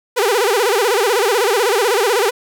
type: tone with vibrato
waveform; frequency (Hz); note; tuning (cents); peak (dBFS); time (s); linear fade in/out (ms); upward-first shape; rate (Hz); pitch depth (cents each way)
sawtooth; 440; A4; 0; -9; 0.16-2.31; 20; sine; 16; 230
effects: none